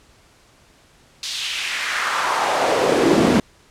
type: noise with high-pass filter sweep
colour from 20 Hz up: brown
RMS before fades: -19 dBFS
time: 1.23-3.4 s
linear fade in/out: 2 ms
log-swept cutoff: 4300 to 220 Hz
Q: 2.2
effects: pink hiss -53 dBFS RMS until 3.7 s + low-pass 9000 Hz 12 dB/octave